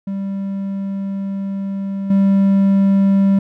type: tone with level steps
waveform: triangle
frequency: 196 Hz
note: G3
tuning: in tune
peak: -18 / -8 dBFS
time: 0.07-3.39 s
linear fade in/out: 5 ms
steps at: 2.1 s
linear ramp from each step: 5 ms
effects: none